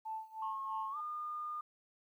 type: tone with tremolo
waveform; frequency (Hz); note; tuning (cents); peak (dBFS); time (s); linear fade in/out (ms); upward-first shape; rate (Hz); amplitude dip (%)
sine; 880; A5; 0; -37; 0.05-1.01; 10; sine; 3.1; 90
type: tone with pitch glide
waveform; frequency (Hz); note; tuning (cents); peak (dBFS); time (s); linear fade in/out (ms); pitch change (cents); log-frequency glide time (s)
sine; 1083 to 1215.6; C#6 to D#6; -41 to -41; -38; 0.42-1.61; 5; +200; 0.91-0.97
effects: tanh soft clip ceiling -28 dBFS + 12-bit